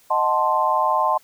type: chord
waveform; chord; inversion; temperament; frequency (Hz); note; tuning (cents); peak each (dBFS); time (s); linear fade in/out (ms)
sine; D# diminished seventh; none; equal; 622.3 / 740 / 880 / 1046.5; D#5 / F#5 / A5 / C6; 0 / 0 / 0 / 0; -24 / -25 / -21 / -20; 0.1-1.18; 10
effects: white hiss -55 dBFS RMS until 1.23 s